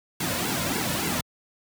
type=noise with flanger; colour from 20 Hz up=pink; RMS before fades=-27 dBFS; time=0.2-1.21 s; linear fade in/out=5 ms; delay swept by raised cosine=1.6 to 2.56 ms; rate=3.5 Hz; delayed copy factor=-0.75; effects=high-pass 80 Hz 12 dB/octave